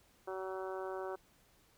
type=harmonic tone; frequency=188.9 Hz; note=F#3; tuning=36 cents sharp; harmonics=2 / 3 / 4 / 5 / 6 / 7 / 8; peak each=-41 / -45 / -47 / -49 / -51 / -52 / -53 dBFS; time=0.27-1.16 s; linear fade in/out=10 ms; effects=pink hiss -68 dBFS RMS until 1.77 s